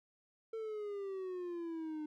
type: exponential sweep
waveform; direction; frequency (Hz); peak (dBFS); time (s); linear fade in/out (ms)
triangle; down; 451.4 to 301.8; -37; 0.53-2.06; 5
effects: none